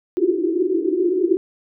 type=band-pass noise; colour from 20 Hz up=white; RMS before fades=-19 dBFS; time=0.17-1.37 s; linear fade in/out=0 ms; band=320 to 380 Hz; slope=96 dB/octave; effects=none